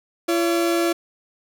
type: tone pair together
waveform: 35% pulse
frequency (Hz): 339.5 / 565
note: F4 / C#5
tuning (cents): -49 / +33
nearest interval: major sixth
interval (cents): 882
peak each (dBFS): -17 / -25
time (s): 0.28-0.93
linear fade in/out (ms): 10
effects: none